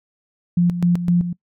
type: tone with tremolo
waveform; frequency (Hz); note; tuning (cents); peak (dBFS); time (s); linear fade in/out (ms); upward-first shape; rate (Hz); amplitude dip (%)
sine; 174.7; F3; +1; -12; 0.57-1.33; 5; square; 3.9; 65
effects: noise-tail reverb RT60 0.1 s tail -22 dB re dry